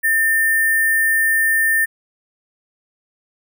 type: tone with sample-and-hold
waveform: sine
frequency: 1800 Hz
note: A6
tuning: 39 cents sharp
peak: -13 dBFS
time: 0.03-1.86 s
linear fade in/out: 20 ms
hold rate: 11025 Hz
effects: none